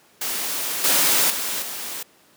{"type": "noise with level steps", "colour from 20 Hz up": "white", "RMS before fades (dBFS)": [-26, -18, -26, -31], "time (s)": [0.21, 2.03], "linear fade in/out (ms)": 5, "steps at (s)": [0.84, 1.3, 1.62], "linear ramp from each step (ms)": 2, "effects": ["pink hiss -55 dBFS RMS until 2.36 s", "high-pass 200 Hz 12 dB/octave"]}